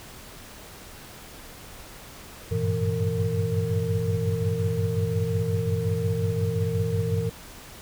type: tone cluster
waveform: sine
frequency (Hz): 95.8 / 101.4 / 117.2 / 163.6 / 458.3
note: G2 / G#2 / A#2 / E3 / A#4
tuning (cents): -39 / -41 / +10 / -13 / -29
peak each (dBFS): -29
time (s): 2.51-7.3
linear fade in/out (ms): 10
effects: pink hiss -44 dBFS RMS until 7.81 s